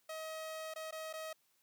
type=tone with dropouts; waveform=sawtooth; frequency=634 Hz; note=D#5; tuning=32 cents sharp; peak=-38 dBFS; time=0.09-1.33 s; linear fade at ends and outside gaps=5 ms; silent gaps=0.739-0.759 / 0.91-0.924 / 1.129-1.136 s; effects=white hiss -75 dBFS RMS until 1.62 s + high-pass 80 Hz 12 dB/octave

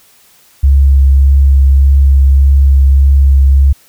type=tone with vibrato; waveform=sine; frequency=68.4 Hz; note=C#2; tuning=23 cents flat; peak=-3 dBFS; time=0.63-3.73 s; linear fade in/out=10 ms; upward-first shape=triangle; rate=1.7 Hz; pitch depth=17 cents each way; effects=white hiss -46 dBFS RMS until 3.88 s

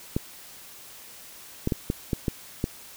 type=clicks; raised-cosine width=3 ms; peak=-11 dBFS; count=7; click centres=0.165 / 1.674 / 1.722 / 1.901 / 2.132 / 2.282 / 2.641 s; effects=white hiss -46 dBFS RMS until 2.96 s

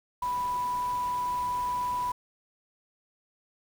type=tone in noise; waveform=sine; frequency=987.8 Hz; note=B5; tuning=in tune; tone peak=-27 dBFS; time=0.22-2.12 s; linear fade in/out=5 ms; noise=pink; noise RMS=-45 dBFS; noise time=0.22-2.12 s; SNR=+15 dB; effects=none

